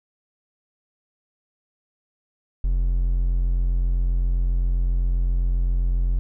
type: tone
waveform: triangle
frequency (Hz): 43.8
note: F1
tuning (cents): +6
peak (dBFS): -16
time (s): 2.64-6.19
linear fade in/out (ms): 0
effects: none